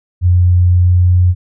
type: tone with pitch glide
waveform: sine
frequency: 89.2 to 89.72 Hz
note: F2 to F2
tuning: +37 to +47 cents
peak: -6 dBFS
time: 0.21-1.35 s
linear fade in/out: 50 ms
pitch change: +10 cents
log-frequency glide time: 0.76-1.03 s
effects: none